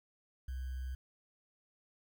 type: tone with sample-and-hold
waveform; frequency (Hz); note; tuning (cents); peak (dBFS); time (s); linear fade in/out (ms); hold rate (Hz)
sine; 64.4; C2; -27; -37; 0.48-0.95; 5; 1575
effects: none